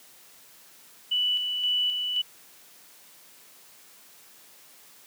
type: tone with tremolo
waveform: sine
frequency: 2967 Hz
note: F#7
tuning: 4 cents sharp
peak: -22 dBFS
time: 1.11-2.22 s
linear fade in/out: 10 ms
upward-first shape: square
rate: 1.9 Hz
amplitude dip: 40%
effects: white hiss -53 dBFS RMS until 5.06 s + high-pass 150 Hz 12 dB/octave